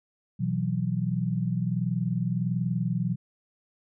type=chord; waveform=sine; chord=B suspended fourth; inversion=none; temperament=equal; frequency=123.47 / 164.81 / 185 Hz; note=B2 / E3 / F#3; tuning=0 / 0 / 0 cents; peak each=-29 dBFS; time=0.39-3.16 s; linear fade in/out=20 ms; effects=none